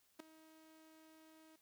sawtooth tone with ADSR envelope, 316.8 Hz, D#4, 31 cents sharp, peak -40 dBFS, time 0.19-1.56 s, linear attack 11 ms, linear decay 4 ms, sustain -18 dB, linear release 5 ms, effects white hiss -75 dBFS RMS until 1.61 s

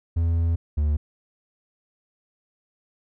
triangle tone pair in turn, 83.6 / 74.48 Hz, E2 / D2, +25 / +25 cents, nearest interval major second, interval 200 cents, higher first, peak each -17 dBFS, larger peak neither, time 0.16-0.56 / 0.77-0.97 s, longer first, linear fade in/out 10 ms, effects none

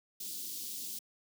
white band-stop noise, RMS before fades -41 dBFS, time 0.2-0.99 s, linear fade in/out 5 ms, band 320 to 3600 Hz, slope 24 dB/octave, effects high-pass 200 Hz 12 dB/octave

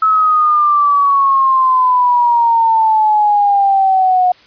sine exponential sweep, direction down, 1300 to 723 Hz, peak -8 dBFS, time 0.02-4.32 s, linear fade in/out 5 ms, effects white hiss -45 dBFS RMS until 4.46 s + resampled to 11025 Hz

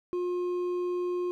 triangle tone with hard clipping, 356.6 Hz, F4, 36 cents sharp, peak -29 dBFS, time 0.13-1.31 s, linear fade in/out 0 ms, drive 8 dB, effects none

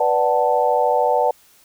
sine chord, B minor seventh, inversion none, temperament equal with one note detuned, 493.9 / 587.3 / 746.9 / 880 Hz, B4 / D5 / F#5 / A5, 0 / 0 / +16 / 0 cents, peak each -20 dBFS, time 0-1.31 s, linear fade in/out 5 ms, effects white hiss -53 dBFS RMS until 1.64 s

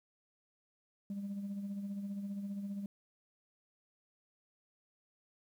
sine tone with tremolo, 200 Hz, G3, 35 cents sharp, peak -34 dBFS, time 1.1-2.86 s, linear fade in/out 2 ms, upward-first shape sine, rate 15 Hz, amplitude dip 50%, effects tanh soft clip ceiling -35 dBFS + 11-bit

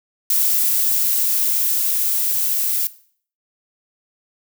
violet noise with level ramp, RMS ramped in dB -17 to -20 dBFS, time 0.3-2.87 s, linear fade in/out 2 ms, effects noise-tail reverb RT60 0.5 s tail -17 dB re dry

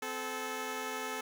10% pulse tone pair together, 258.2 / 434.2 Hz, C4 / A4, -23 / -23 cents, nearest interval major sixth, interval 900 cents, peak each -33 / -29 dBFS, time 0.02-1.21 s, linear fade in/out 5 ms, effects none

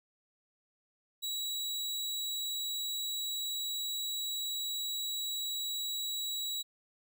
sawtooth tone, 3893 Hz, B7, 26 cents flat, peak -31 dBFS, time 1.22-6.63 s, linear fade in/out 20 ms, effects none

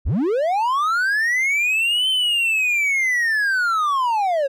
triangle linear two-way sweep, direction up then down, 34.41 to 3100 to 528 Hz, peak -15 dBFS, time 0.05-4.48 s, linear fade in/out 20 ms, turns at 2.09 s, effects none

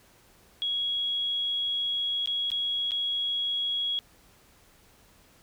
sine tone with dropouts, 3322 Hz, G#7, in tune, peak -26 dBFS, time 0.62-3.99 s, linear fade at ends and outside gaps 0 ms, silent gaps 2.259-2.274 / 2.503-2.517 / 2.909-2.918 s, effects pink hiss -59 dBFS RMS until 5.42 s

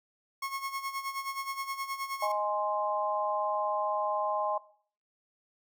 30% pulse tone with tremolo, 1090 Hz, C#6, 29 cents flat, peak -29 dBFS, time 0.42-2.32 s, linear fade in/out 5 ms, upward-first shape sine, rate 9.5 Hz, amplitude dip 70%
sine chord, Ab major, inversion second, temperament equal, 622.3 / 830.6 / 1046.5 Hz, Eb5 / Ab5 / C6, 0 / 0 / 0 cents, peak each -32 dBFS, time 2.22-4.58 s, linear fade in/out 5 ms
effects noise-tail reverb RT60 0.5 s tail -18 dB re dry

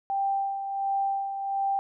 sine tone with tremolo, 787 Hz, G5, 7 cents sharp, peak -23 dBFS, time 0.1-1.79 s, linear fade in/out 0 ms, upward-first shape sine, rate 1.4 Hz, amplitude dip 55%, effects none

